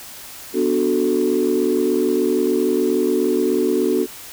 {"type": "chord", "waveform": "sine", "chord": "B minor seventh", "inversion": "none", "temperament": "equal", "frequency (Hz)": [246.9, 293.7, 370, 440], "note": ["B3", "D4", "F#4", "A4"], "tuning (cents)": [0, 0, 0, 0], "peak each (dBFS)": [-22, -21, -18, -21], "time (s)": [0.53, 4.07], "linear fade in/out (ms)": 50, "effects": ["tanh soft clip ceiling -8 dBFS", "white hiss -37 dBFS RMS until 4.32 s"]}